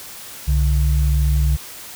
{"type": "tone pair together", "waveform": "sine", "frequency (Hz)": [65.3, 146.83], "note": ["C2", "D3"], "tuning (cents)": [-3, 0], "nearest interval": "octave + major second", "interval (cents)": 1403, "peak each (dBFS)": [-14, -21], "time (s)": [0.47, 1.57], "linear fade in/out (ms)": 20, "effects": ["white hiss -36 dBFS RMS until 1.95 s"]}